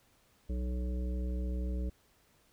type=harmonic tone with a mistuned harmonic; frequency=61.74 Hz; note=B1; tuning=in tune; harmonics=1 / 3 / 5 / 7 / 9; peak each=-32 / -42 / -46 / -49 / -51 dBFS; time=0.49-1.9 s; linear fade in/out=10 ms; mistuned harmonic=3; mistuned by=+35 cents; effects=pink hiss -68 dBFS RMS until 2.52 s